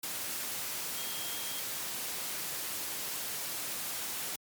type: tone in noise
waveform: sine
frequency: 3242 Hz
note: G#7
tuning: 42 cents flat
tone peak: -44 dBFS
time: 0.97-1.6 s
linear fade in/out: 5 ms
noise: white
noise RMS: -37 dBFS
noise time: 0.03-4.36 s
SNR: -10 dB
effects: high-pass 100 Hz 12 dB/octave + MP3 96 kbps